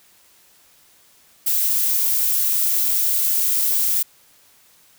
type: noise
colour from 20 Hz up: violet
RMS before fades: -19 dBFS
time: 1.46-4.03 s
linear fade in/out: 10 ms
effects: white hiss -54 dBFS RMS until 4.98 s